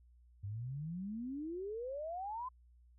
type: exponential sweep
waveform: sine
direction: up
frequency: 95.7 to 1046.5 Hz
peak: -39 dBFS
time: 0.43-2.49 s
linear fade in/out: 10 ms
effects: added 60 Hz sine -61 dBFS peak until 2.98 s